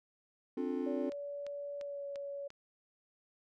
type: chord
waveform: triangle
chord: D minor seventh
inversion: third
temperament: just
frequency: 264.3 / 293.7 / 352.4 / 440.5 Hz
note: C4 / D4 / F4 / A4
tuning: +18 / 0 / +16 / +2 cents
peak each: -35 / -38 / -38 / -39 dBFS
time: 0.57-1.1 s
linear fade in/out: 5 ms
type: tone with pitch glide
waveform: sine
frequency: 572 to 563.5 Hz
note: D5 to C#5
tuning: -46 to +28 cents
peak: -39 dBFS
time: 0.86-2.48 s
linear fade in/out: 10 ms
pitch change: -26 cents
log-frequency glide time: 1.79-2.06 s
type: click train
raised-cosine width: 0.2 ms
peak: -33 dBFS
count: 5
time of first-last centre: 1.12-2.504 s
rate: 2.89 Hz
effects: none